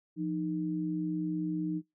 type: tone pair together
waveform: sine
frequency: 173.53 / 309.2 Hz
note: F3 / D#4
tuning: -11 / -11 cents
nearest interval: minor seventh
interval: 1000 cents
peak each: -34 / -32 dBFS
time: 0.16-1.82 s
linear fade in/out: 50 ms
effects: noise-tail reverb RT60 0.2 s tail -24 dB re dry